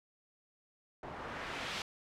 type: noise with low-pass filter sweep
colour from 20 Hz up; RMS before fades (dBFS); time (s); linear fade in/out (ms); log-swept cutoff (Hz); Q
white; -42; 1.03-1.82; 2; 830 to 3800; 1
effects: none